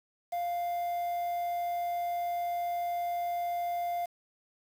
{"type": "tone with quantisation", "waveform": "triangle", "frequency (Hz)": 698.5, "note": "F5", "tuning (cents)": 0, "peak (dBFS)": -28, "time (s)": [0.32, 4.06], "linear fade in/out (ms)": 10, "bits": 8, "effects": []}